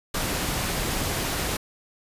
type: noise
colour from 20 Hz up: pink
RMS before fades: -27 dBFS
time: 0.14-1.57 s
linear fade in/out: 5 ms
effects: resampled to 32000 Hz